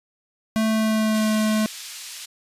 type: tone with pitch glide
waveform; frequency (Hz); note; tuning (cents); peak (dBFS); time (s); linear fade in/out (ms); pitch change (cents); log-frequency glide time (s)
square; 220 to 215.8; A3 to A3; 0 to -33; -19; 0.56-1.66; 0; -33; 0.67-1.33
type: band-pass noise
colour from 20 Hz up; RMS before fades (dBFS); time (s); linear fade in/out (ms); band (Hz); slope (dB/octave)
pink; -37; 1.14-2.26; 10; 3200 to 10000; 12
effects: resampled to 32000 Hz